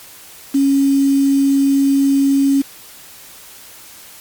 sine tone with quantisation, 275.6 Hz, C#4, 10 cents flat, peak -10 dBFS, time 0.54-2.62 s, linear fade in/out 10 ms, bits 5, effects white hiss -39 dBFS RMS until 4.2 s + MP3 96 kbps

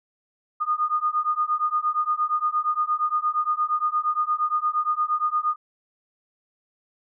sine beating tone pair, 1222 / 1230.6 Hz, D#6 / D#6, -32 / -19 cents, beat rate 8.6 Hz, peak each -24 dBFS, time 0.6-5.56 s, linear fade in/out 20 ms, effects none

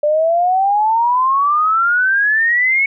sine exponential sweep, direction up, 587.3 to 2224 Hz, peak -11 dBFS, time 0.03-2.86 s, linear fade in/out 5 ms, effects none

